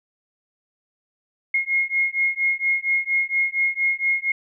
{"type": "beating tone pair", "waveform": "sine", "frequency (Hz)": [2150, 2154.3], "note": ["C7", "C7"], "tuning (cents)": [47, 50], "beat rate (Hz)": 4.3, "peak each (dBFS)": -22, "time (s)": [1.54, 4.32], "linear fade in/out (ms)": 5, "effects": []}